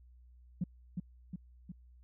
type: tone with echo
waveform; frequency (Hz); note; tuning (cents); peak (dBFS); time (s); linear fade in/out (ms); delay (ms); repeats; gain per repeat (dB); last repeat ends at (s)
sine; 177.9; F3; +32; -29; 0.61-0.64; 5; 360; 3; -4; 1.72
effects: tanh soft clip ceiling -25 dBFS + added 61 Hz sine -56 dBFS peak until 2.03 s